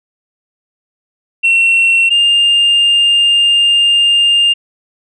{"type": "tone pair in turn", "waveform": "sine", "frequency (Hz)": [2719, 2808], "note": ["F7", "F7"], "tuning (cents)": [-47, 9], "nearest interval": "minor second", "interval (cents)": 56, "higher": "second", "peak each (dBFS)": -5, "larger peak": "neither", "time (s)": [[1.43, 2.1], [2.1, 4.54]], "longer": "second", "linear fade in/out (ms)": 20, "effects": ["tanh soft clip ceiling -5 dBFS"]}